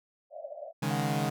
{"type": "band-pass noise", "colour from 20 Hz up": "white", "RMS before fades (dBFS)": -42, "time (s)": [0.3, 0.73], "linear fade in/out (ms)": 50, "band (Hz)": [570, 670], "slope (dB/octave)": 96}
{"type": "chord", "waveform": "sawtooth", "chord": "C# suspended second", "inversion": "none", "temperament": "equal", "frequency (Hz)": [138.59, 155.56, 207.7], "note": ["C#3", "D#3", "G#3"], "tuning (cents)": [0, 0, 0], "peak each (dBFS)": [-28, -28, -29], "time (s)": [0.82, 1.3], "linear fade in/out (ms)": 10}
{"type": "tone", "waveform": "sine", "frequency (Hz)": 729, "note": "F#5", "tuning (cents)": -26, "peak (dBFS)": -35, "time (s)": [0.9, 1.3], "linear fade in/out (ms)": 10}
{"effects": []}